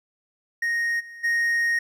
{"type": "tone with level steps", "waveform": "triangle", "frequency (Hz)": 1864.7, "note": "A#6", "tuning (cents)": 0, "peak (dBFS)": [-20, -37, -18], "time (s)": [0.62, 1.79], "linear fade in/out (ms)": 5, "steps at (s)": [0.99, 1.23], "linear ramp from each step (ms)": 20, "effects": []}